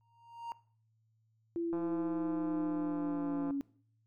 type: tone with exponential growth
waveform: triangle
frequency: 932.3 Hz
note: A#5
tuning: in tune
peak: -34 dBFS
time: 0.01-0.52 s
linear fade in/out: 0 ms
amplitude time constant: 110 ms
type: linear sweep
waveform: sine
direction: down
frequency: 340 to 277.2 Hz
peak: -32 dBFS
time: 1.56-3.61 s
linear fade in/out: 0 ms
type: click train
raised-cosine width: 1 ms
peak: -31 dBFS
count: 305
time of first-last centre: 1.73-3.508 s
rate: 171 Hz
effects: noise-tail reverb RT60 0.5 s tail -19 dB re dry + added 111 Hz sine -70 dBFS peak until 4.06 s